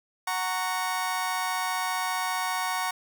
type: chord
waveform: 30% pulse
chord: F# major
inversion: none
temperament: just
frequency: 740 / 925 / 1110 Hz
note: F#5 / A#5 / C#6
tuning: 0 / -14 / +2 cents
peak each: -29 dBFS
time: 0.27-2.91 s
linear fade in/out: 5 ms
effects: none